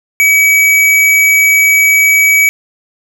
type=tone; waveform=square; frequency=2277 Hz; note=C#7; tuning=46 cents sharp; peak=-6 dBFS; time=0.2-2.49 s; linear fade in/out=0 ms; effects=none